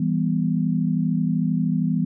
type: chord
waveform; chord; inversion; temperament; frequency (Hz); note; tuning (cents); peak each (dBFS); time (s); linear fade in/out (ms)
sine; E minor; none; just; 164.81 / 197.78 / 247.2; E3 / G3 / B3; 0 / +16 / +2; -22 / -24 / -24; 0-2.05; 5
effects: none